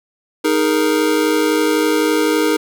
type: chord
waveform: square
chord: D# suspended fourth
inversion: none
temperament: just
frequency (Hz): 311.1 / 414.8 / 466.7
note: D#4 / G#4 / A#4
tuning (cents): 0 / -2 / +2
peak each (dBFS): -17 / -20 / -19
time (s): 0.44-2.57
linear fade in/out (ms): 10
effects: none